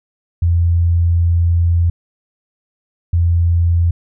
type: tone pair in turn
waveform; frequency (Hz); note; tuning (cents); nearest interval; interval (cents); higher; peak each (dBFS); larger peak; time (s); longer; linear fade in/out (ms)
sine; 85.3 / 85.3; F2 / F2; -40 / -40; unison; 0; neither; -10; neither; 0.42-1.9 / 3.13-3.91; first; 5
effects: none